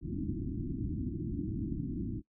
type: low-pass noise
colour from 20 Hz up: white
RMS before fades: -36 dBFS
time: 0.01-2.22 s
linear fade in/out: 50 ms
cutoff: 340 Hz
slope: 96 dB/octave
effects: noise-tail reverb RT60 0.1 s tail -19 dB re dry